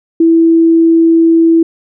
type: tone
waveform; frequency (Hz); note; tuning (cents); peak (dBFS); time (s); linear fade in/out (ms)
sine; 329.6; E4; 0; -4; 0.2-1.63; 5
effects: none